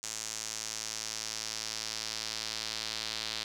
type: tone with band-pass filter sweep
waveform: square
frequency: 55 Hz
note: A1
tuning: in tune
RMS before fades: -38 dBFS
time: 0.03-3.44 s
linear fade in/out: 5 ms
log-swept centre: 6700 to 4300 Hz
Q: 2.5
effects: none